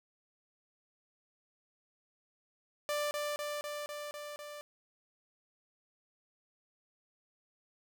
sawtooth tone with echo, 590 Hz, D5, 8 cents sharp, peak -28 dBFS, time 2.89-3.11 s, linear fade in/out 0 ms, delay 250 ms, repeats 6, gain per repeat -2 dB, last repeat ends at 4.61 s, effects none

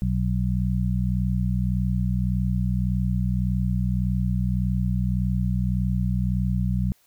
harmonic tone, 61.74 Hz, B1, in tune, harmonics 1 / 2 / 3, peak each -25 / -25 / -25 dBFS, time 0.02-6.92 s, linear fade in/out 0 ms, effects white hiss -62 dBFS RMS until 7.06 s

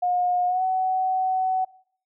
sine tone with pitch glide, 718 to 750.2 Hz, F5 to F#5, +48 to +24 cents, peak -20 dBFS, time 0.02-1.65 s, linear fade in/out 10 ms, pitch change +76 cents, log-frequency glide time 0.47-0.63 s, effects noise-tail reverb RT60 0.6 s tail -23 dB re dry

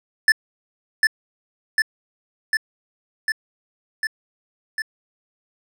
square tone with echo, 1755 Hz, A6, 5 cents flat, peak -11 dBFS, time 0.28-0.32 s, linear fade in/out 2 ms, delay 750 ms, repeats 6, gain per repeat -2 dB, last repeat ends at 4.82 s, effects low-pass 8000 Hz 12 dB/octave

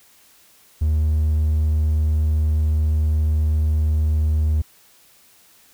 triangle tone, 77.1 Hz, D#2, 15 cents flat, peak -13 dBFS, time 0.81-4.62 s, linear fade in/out 10 ms, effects tanh soft clip ceiling -9 dBFS + white hiss -53 dBFS RMS until 5.73 s

